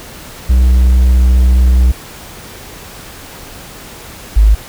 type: tone pair in turn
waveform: triangle / sine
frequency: 62.6 / 52.64 Hz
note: B1 / G#1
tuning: +24 / +24 cents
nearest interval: minor third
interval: 300 cents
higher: first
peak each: -3 dBFS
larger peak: neither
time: 0.49-1.92 / 4.36-4.55 s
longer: first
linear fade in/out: 10 ms
effects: pink hiss -32 dBFS RMS until 4.68 s